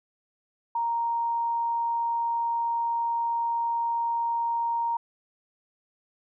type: tone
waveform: sine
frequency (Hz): 932.3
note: A#5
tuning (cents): 0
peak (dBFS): -24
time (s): 0.75-4.97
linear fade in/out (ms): 5
effects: none